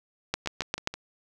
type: two click trains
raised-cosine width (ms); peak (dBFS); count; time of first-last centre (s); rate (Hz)
0.2; -19 / -9; 4 / 5; 0.46-0.94 / 0.34-0.874; 6.25 / 7.49
effects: none